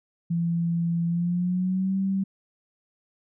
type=tone with pitch glide; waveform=sine; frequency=169.1 to 193.13 Hz; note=E3 to G3; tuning=+44 to -26 cents; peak=-22 dBFS; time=0.3-2.24 s; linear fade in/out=10 ms; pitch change=+230 cents; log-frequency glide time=1.07-1.97 s; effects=none